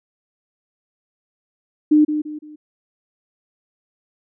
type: tone with echo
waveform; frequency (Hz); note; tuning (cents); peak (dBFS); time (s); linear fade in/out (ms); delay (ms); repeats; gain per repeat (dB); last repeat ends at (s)
sine; 302.5; D#4; -49; -9; 1.91-2.05; 10; 170; 3; -9; 2.56
effects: none